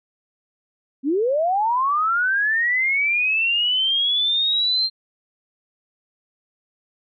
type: linear sweep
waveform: sine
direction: up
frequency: 251.1 to 4186 Hz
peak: -17 dBFS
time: 1.03-4.9 s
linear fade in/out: 50 ms
effects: none